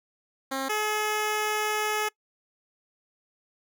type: tone pair in turn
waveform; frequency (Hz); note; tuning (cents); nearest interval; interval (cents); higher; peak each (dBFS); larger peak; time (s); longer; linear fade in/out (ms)
10% pulse; 268.1 / 425.6; C4 / G#4; +42 / +42; minor sixth; 800; second; -20 / -17; second; 0.51-0.69 / 0.69-2.09; second; 10
effects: noise-tail reverb RT60 0.1 s tail -24 dB re dry